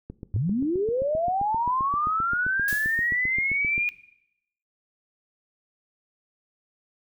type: click train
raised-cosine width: 3 ms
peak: -23 dBFS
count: 29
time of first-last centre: 0.1-3.779 s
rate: 7.61 Hz
type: linear sweep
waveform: sine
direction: up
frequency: 87.31 to 2450 Hz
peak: -22 dBFS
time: 0.34-3.89 s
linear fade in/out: 0 ms
type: noise with exponential decay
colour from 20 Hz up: blue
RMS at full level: -31 dBFS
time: 2.68-3.24 s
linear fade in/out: 2 ms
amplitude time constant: 120 ms
effects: noise-tail reverb RT60 0.8 s tail -18 dB re dry